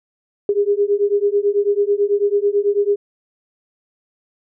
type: beating tone pair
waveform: sine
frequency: 402.6 / 411.7 Hz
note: G4 / G#4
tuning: +46 / -15 cents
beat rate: 9.1 Hz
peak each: -17 dBFS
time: 0.49-2.96 s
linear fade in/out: 2 ms
effects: none